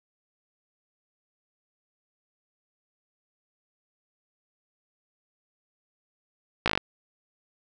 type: slowing click train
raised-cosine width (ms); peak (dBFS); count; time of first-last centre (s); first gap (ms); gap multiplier
0.3; -6; 7; 6.66-6.776; 17; 1.05
effects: none